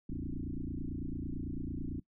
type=tone with frequency modulation; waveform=sine; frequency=128.5 Hz; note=C3; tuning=31 cents flat; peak=-35 dBFS; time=0.09-2 s; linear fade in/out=5 ms; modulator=29 Hz; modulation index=6.3; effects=noise-tail reverb RT60 0.1 s tail -20 dB re dry